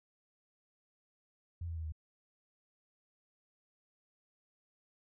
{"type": "tone with pitch steps", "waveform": "sine", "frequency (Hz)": [85.3, 82.82, 80.42, 78.09], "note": ["F2", "E2", "E2", "D#2"], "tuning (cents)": [-40, 9, -42, 7], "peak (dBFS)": -37, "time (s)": [1.61, 1.922], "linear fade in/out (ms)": 5, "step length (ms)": 78, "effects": []}